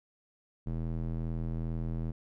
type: tone with band-pass filter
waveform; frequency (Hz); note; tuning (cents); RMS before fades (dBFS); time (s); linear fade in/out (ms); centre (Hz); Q
square; 41.2; E1; 0; -34; 0.66-2.12; 10; 150; 0.91
effects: none